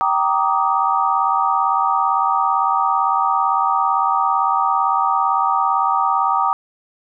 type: chord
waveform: sine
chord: Eb major seventh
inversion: first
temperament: just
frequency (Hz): 777.8 / 933.4 / 1166.7 / 1244.5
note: G5 / Bb5 / D6 / Eb6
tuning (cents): -14 / +2 / -12 / 0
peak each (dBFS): -20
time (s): 0.01-6.53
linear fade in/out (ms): 0
effects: none

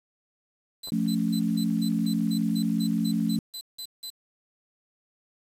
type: tone bursts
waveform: sawtooth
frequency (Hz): 4026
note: B7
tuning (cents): +33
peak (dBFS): -32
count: 14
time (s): 0.83-4.104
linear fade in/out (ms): 10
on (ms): 76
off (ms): 170
type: clicks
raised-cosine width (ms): 1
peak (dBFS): -32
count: 2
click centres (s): 0.874 / 0.885
type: chord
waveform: sine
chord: F augmented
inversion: none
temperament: equal with one note detuned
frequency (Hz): 174.61 / 220 / 279.4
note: F3 / A3 / C#4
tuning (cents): 0 / 0 / +14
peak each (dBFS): -28 / -25 / -30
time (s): 0.92-3.39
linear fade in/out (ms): 2
effects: resampled to 32000 Hz + 8-bit

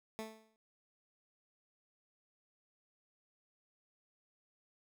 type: tone with exponential decay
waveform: 15% pulse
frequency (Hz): 220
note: A3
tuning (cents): 0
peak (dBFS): -32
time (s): 0.19-0.56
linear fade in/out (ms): 0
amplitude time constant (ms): 79
effects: none

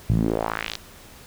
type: tone with band-pass filter sweep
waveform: sawtooth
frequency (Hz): 55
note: A1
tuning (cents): 0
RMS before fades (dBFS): -24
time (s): 0.09-0.77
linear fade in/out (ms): 10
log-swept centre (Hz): 110 to 4900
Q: 2.4
effects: pink hiss -46 dBFS RMS until 1.26 s

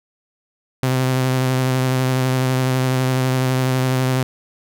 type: tone with vibrato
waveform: sawtooth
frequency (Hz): 129.4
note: C3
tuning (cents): -19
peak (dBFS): -12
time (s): 0.83-4.23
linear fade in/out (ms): 0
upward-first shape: sine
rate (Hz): 12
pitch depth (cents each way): 19
effects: none

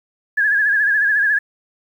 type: tone with vibrato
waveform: sine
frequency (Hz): 1671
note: G#6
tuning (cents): +10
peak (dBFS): -13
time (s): 0.37-1.39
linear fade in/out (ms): 10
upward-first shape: sine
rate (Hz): 14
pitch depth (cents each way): 70
effects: 8-bit

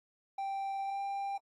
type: tone with pitch glide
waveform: triangle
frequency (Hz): 784 to 793.1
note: G5 to G5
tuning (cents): 0 to +20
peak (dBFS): -32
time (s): 0.38-1.38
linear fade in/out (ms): 5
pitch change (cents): +20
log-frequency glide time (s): 0.85-1
effects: AAC 32 kbps

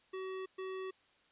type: tone bursts at uneven times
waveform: square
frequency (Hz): 377.8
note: F#4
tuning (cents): +36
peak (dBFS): -40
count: 2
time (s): 0.13-0.46 / 0.58-0.91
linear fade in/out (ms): 10
effects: white hiss -69 dBFS RMS until 1.31 s + resampled to 8000 Hz

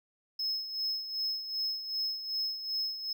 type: tone with tremolo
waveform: triangle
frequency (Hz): 5180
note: E8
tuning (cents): -31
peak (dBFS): -28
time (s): 0.39-3.13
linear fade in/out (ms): 5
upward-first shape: sine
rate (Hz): 2.6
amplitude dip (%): 65
effects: none

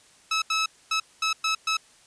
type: tone bursts at uneven times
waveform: 15% pulse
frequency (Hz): 1299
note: E6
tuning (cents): -26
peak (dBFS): -16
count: 6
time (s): 0.31-0.42 / 0.5-0.66 / 0.91-1 / 1.22-1.33 / 1.44-1.55 / 1.67-1.77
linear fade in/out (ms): 5
effects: white hiss -56 dBFS RMS until 2.06 s + resampled to 22050 Hz

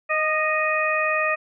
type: harmonic tone with a mistuned harmonic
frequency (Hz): 622.3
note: D#5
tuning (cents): 0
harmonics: 1 / 2 / 3 / 4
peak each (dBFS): -25 / -25 / -25 / -25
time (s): 0.09-1.36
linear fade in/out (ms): 20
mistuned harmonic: 2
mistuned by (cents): -22
effects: none

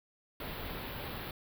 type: band-stop noise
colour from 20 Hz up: pink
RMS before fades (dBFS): -41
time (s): 0.4-1.31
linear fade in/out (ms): 2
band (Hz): 4300 to 12000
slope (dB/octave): 48
effects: none

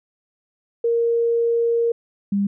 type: tone pair in turn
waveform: sine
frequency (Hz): 466.2 / 200.2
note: A#4 / G3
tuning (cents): 0 / +37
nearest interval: octave + minor third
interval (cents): 1463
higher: first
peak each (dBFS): -16 / -17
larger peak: first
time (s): 0.84-1.92 / 2.32-2.47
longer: first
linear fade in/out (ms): 5
effects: none

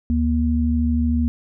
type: tone pair together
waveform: sine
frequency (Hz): 75 / 238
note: D2 / A#3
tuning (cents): +37 / +36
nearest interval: octave + minor sixth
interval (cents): 1999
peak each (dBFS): -19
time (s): 0.1-1.28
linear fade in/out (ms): 0
effects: none

